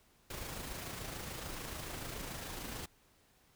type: noise with amplitude modulation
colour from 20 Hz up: pink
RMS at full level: -42 dBFS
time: 0.3-2.86 s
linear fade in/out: 5 ms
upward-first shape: sine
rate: 26.9 Hz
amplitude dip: 35%
effects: pink hiss -68 dBFS RMS until 3.55 s